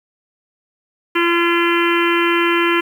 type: harmonic tone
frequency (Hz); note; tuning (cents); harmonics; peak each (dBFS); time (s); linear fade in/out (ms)
342; F4; -36; 1 / 3 / 4 / 5 / 6 / 7 / 8 / 9; -16 / -21 / -22 / -23 / -24 / -24 / -25 / -26; 1.15-2.81; 10
effects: 7-bit